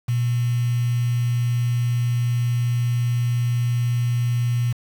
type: tone with quantisation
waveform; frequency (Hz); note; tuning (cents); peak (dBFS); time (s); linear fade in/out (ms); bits
sine; 120.7; B2; -39; -18; 0.08-4.73; 10; 6
effects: none